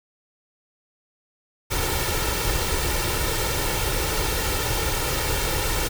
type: noise with comb filter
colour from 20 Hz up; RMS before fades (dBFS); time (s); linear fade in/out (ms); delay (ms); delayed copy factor
pink; -24; 1.7-5.89; 20; 2.2; +0.6
effects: none

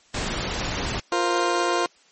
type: noise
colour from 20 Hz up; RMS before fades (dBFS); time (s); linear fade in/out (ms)
pink; -27; 0.14-1; 5
type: chord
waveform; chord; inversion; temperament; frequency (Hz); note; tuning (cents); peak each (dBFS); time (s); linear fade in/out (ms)
20% pulse; F suspended fourth; none; just; 349.2 / 465.6 / 523.8; F4 / Bb4 / C5; 0 / -2 / +2; -18 / -23 / -23; 1.12-1.86; 2
effects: white hiss -57 dBFS RMS until 2.11 s + MP3 32 kbps

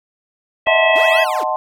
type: harmonic tone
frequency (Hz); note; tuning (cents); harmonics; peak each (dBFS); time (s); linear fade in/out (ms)
650; E5; -24; 1 / 3 / 4 / 5; -14 / -17 / -18 / -24; 0.66-1.25; 20
type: chord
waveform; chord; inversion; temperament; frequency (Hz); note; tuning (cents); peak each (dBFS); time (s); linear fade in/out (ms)
sine; D# diminished seventh; none; equal; 622.3 / 740 / 880 / 1046.5; D#5 / F#5 / A5 / C6; 0 / 0 / 0 / 0; -22; 0.67-1.56; 0
type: linear two-way sweep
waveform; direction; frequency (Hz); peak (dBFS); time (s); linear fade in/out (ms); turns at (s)
20% pulse; up then down; 233.1 to 1709 to 233.3; -21; 0.95-1.44; 10; 1.22
effects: none

